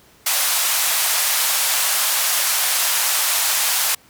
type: band-pass noise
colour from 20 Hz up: white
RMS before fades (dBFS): -19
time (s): 0.26-3.95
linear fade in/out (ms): 5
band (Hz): 650 to 15000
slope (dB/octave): 24
effects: pink hiss -51 dBFS RMS until 4.09 s + high-pass 80 Hz 12 dB/octave